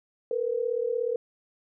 sine tone pair together, 457.1 / 493.9 Hz, A#4 / B4, -34 / 0 cents, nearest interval minor second, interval 134 cents, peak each -28 dBFS, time 0.31-1.16 s, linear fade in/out 2 ms, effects none

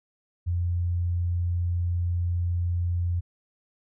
sine tone, 87.31 Hz, F2, in tune, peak -23 dBFS, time 0.46-3.21 s, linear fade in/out 20 ms, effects none

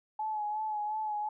sine tone with vibrato, 852 Hz, G#5, 44 cents sharp, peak -31 dBFS, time 0.19-1.29 s, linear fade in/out 5 ms, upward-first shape sine, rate 2.8 Hz, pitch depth 36 cents each way, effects none

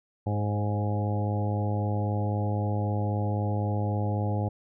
harmonic tone with a mistuned harmonic, 103.83 Hz, G#2, in tune, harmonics 1 / 2 / 3 / 4 / 5 / 6 / 7 / 8, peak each -26 / -34 / -37 / -40 / -37 / -42 / -39 / -38 dBFS, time 0.26-4.49 s, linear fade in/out 10 ms, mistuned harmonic 5, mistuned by +16 cents, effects none

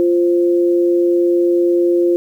sine tone pair together, 347.7 / 523.3 Hz, F4 / C5, -8 / 0 cents, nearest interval perfect fifth, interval 708 cents, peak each -11 / -20 dBFS, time 0-2.16 s, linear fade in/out 0 ms, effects 8-bit

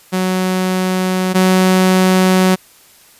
sawtooth tone pair in turn, 185.4 / 186.13 Hz, F#3 / F#3, +4 / +11 cents, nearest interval unison, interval 7 cents, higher second, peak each -10 / -5 dBFS, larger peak second, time 0.12-1.34 / 1.34-2.56 s, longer neither, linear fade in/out 20 ms, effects white hiss -46 dBFS RMS until 3.19 s + resampled to 32000 Hz

